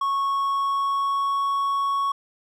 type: tone with pitch glide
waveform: triangle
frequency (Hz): 1103 to 1110.7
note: C#6 to C#6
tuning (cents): -9 to +3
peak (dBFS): -19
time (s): 0.01-2.12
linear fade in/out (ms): 5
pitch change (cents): +12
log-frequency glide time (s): 0.21-1.44
effects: none